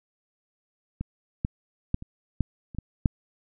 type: clicks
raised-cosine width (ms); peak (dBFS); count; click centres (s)
5; -18 / -13 / -11 / -26 / -11 / -29 / -19 / -7; 8; 1.01 / 1.449 / 1.944 / 2.024 / 2.407 / 2.748 / 2.786 / 3.058
effects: none